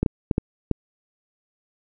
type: clicks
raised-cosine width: 3 ms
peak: -7 dBFS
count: 5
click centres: 0.03 / 0.062 / 0.312 / 0.381 / 0.713 s
effects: none